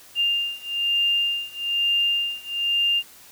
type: beating tone pair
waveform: sine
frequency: 2800 / 2801.1 Hz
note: F7 / F7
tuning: +4 / +5 cents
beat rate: 1.1 Hz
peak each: -23 / -24 dBFS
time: 0.15-3.03 s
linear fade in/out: 50 ms
effects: white hiss -48 dBFS RMS until 3.31 s